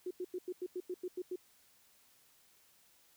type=tone bursts; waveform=sine; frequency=363 Hz; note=F#4; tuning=33 cents flat; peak=-36 dBFS; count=10; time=0.06-1.359 s; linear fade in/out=5 ms; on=48 ms; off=91 ms; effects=white hiss -67 dBFS RMS until 3.16 s